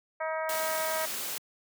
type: harmonic tone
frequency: 317.6 Hz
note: D#4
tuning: 36 cents sharp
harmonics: 2 / 3 / 4 / 5 / 6 / 7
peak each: -32 / -36 / -38 / -40 / -42 / -43 dBFS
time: 0.2-1.06 s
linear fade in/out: 10 ms
type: noise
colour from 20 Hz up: white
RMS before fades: -35 dBFS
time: 0.49-1.38 s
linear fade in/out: 2 ms
effects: high-pass 200 Hz 12 dB/octave